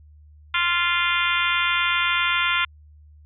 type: harmonic tone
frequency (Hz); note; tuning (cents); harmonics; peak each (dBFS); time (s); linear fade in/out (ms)
347.7; F4; -8; 3 / 4 / 5 / 6 / 7 / 8 / 9 / 10; -27 / -24 / -31 / -26 / -27 / -29 / -30 / -29; 0.54-2.65; 5
effects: added 75 Hz sine -46 dBFS peak until 3.25 s